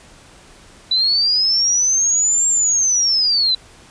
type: linear two-way sweep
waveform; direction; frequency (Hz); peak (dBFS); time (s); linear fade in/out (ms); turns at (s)
sine; up then down; 3947 to 7459 to 3947; -13; 0.91-3.55; 5; 2.48
effects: pink hiss -45 dBFS RMS until 3.9 s + resampled to 22050 Hz